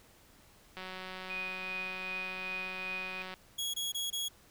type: click train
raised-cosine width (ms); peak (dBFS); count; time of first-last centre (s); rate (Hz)
0.3; -27; 479; 0.77-3.34; 186
type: tone with tremolo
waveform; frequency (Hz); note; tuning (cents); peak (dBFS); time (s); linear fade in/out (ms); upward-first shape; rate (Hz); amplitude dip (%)
sine; 2478; D#7; -8; -35; 1.3-3.22; 0; triangle; 2.6; 50
type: tone bursts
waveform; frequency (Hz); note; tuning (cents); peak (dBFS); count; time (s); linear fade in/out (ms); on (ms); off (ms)
sawtooth; 3328; G#7; +3; -30; 4; 3.58-4.286; 10; 160; 22
effects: pink hiss -61 dBFS RMS until 4.5 s